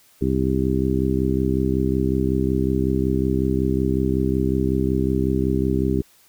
harmonic tone, 65.41 Hz, C2, in tune, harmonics 1 / 2 / 3 / 4 / 5 / 6, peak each -25 / -25 / -25 / -25 / -25 / -25 dBFS, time 0.21-6.02 s, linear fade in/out 10 ms, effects white hiss -55 dBFS RMS until 6.28 s

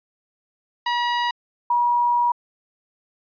sawtooth / sine tone pair in turn, 961 / 961 Hz, B5 / B5, -48 / -48 cents, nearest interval unison, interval 0 cents, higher neither, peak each -16 dBFS, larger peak neither, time 0.86-1.31 / 1.7-2.32 s, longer second, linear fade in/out 5 ms, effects resampled to 11025 Hz

